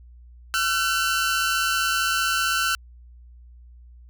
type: tone pair together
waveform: sawtooth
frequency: 1354.5 / 1510 Hz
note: E6 / F#6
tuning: +47 / +35 cents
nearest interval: major second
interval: 188 cents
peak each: -20 dBFS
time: 0.54-2.75 s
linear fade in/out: 0 ms
effects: added 60 Hz sine -44 dBFS peak until 4.09 s